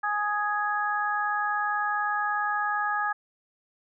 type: harmonic tone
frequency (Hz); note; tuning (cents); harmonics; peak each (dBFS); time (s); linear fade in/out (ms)
416.2; G#4; +4; 2 / 3 / 4; -29 / -29 / -29; 0.03-3.13; 10
effects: none